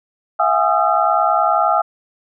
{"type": "tone cluster", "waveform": "sine", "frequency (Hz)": [664, 733, 822, 1234, 1344], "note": ["E5", "F#5", "G#5", "D#6", "E6"], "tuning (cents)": [12, -16, -18, -15, 33], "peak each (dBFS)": -19, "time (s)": [0.39, 1.82], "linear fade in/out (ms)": 10, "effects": []}